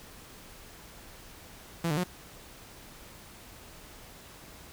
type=tone with pitch steps; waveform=sawtooth; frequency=168 / 148.8 / 180 Hz; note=E3 / D3 / F#3; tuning=+33 / +23 / -47 cents; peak=-23 dBFS; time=1.84-2.038 s; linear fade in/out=5 ms; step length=66 ms; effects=pink hiss -50 dBFS RMS until 4.72 s